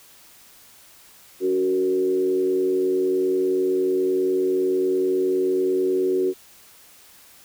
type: tone with frequency modulation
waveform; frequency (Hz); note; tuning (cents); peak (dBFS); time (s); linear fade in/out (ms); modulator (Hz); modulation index
sine; 372.7; F#4; +13; -18; 1.4-6.34; 50; 89.4; 0.63
effects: white hiss -50 dBFS RMS until 7.44 s